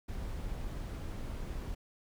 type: noise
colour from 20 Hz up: brown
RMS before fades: -39 dBFS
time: 0.08-1.75 s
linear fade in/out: 10 ms
effects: none